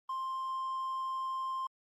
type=tone; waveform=triangle; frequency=1052 Hz; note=C6; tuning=9 cents sharp; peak=-31 dBFS; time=0.09-1.67 s; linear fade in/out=5 ms; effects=tanh soft clip ceiling -27 dBFS + Opus 32 kbps